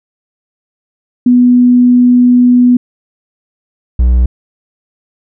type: tone pair in turn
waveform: sine / triangle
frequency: 246.4 / 61.25 Hz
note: B3 / B1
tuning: -4 / -14 cents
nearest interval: 2 octaves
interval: 2410 cents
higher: first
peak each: -3 dBFS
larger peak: neither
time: 1.26-2.77 / 3.99-4.26 s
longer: first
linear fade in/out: 5 ms
effects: none